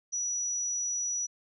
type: tone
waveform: sine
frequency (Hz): 5870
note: F#8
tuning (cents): -15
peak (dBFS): -29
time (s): 0.12-1.27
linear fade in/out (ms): 20
effects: none